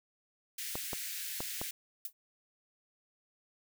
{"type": "high-pass noise", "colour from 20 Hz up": "white", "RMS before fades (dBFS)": -40, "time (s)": [0.58, 1.71], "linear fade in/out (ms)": 5, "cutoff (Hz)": 1600, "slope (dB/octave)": 48}
{"type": "clicks", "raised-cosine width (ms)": 1, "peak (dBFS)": -23, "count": 4, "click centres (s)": [0.755, 0.932, 1.405, 1.615]}
{"type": "noise with exponential decay", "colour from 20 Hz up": "violet", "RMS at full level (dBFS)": -34, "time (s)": [2.05, 2.13], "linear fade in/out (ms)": 2, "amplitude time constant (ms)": 16}
{"effects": []}